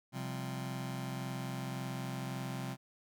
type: chord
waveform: sawtooth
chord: C suspended fourth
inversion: none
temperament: just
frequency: 130.81 / 174.42 / 196.22 Hz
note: C3 / F3 / G3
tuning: 0 / -2 / +2 cents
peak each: -35 / -40 / -40 dBFS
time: 0.12-2.77 s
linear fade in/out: 50 ms
effects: none